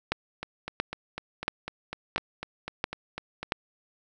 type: two click trains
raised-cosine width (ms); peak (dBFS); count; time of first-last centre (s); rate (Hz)
0.3; -18 / -9; 13 / 6; 0.43-3.43 / 0.12-3.521; 4 / 1.47
effects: none